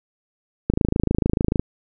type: click train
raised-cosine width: 3 ms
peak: -5 dBFS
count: 25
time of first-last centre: 0.7-1.596 s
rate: 26.8 Hz
effects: none